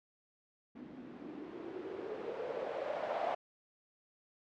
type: noise with low-pass filter sweep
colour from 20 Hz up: violet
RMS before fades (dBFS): -41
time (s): 0.75-3.35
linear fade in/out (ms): 10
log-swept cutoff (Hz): 230 to 710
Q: 5.3
effects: low-pass 3000 Hz 12 dB/octave